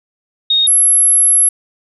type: tone pair in turn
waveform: sine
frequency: 3722 / 11153 Hz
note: A#7 / F9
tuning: -3 / -3 cents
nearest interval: octave + perfect fifth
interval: 1900 cents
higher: second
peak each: -9 / -7 dBFS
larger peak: second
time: 0.5-0.67 / 0.67-1.49 s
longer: second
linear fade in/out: 5 ms
effects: none